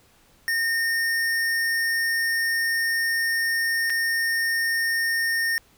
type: tone with dropouts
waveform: square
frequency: 1831 Hz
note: A#6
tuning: 32 cents flat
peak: -22 dBFS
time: 0.48-5.58 s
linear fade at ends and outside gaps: 0 ms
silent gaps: 3.898-3.902 s
effects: pink hiss -58 dBFS RMS until 5.77 s